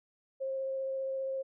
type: tone with vibrato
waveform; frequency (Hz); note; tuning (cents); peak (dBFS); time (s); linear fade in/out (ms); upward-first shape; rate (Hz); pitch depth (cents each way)
sine; 534; C5; +35; -32; 0.4-1.43; 20; triangle; 15; 10
effects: none